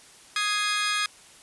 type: chord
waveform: 20% pulse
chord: Ab major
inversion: second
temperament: equal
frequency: 1244.5 / 1661.2 / 2093 Hz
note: Eb6 / Ab6 / C7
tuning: 0 / 0 / 0 cents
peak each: -22 / -23 / -27 dBFS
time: 0.36-1.06 s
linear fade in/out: 2 ms
effects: white hiss -51 dBFS RMS until 1.42 s + resampled to 24000 Hz